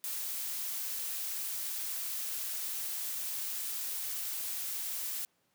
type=noise; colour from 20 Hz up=blue; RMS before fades=-37 dBFS; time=0.04-5.25 s; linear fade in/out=0 ms; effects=pink hiss -74 dBFS RMS until 5.54 s + high-pass 150 Hz 12 dB/octave